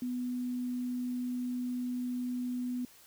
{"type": "tone", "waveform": "sine", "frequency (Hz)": 247.9, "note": "B3", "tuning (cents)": 7, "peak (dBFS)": -32, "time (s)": [0.02, 2.85], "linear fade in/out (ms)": 2, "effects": ["white hiss -58 dBFS RMS until 3.06 s"]}